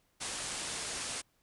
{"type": "low-pass noise", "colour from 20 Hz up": "white", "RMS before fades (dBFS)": -39, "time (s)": [0.2, 1.22], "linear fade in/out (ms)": 20, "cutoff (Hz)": 10000, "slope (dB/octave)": 96, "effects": ["pink hiss -73 dBFS RMS until 1.42 s"]}